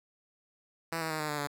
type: tone with pitch steps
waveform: 5% pulse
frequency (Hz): 164.81 / 160.49 / 156.28 / 152.18 / 148.19 / 144.31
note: E3 / E3 / D#3 / D#3 / D3 / D3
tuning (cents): 0 / -46 / +8 / -38 / +16 / -30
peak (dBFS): -21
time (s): 0.92-1.472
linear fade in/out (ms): 5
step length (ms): 92
effects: none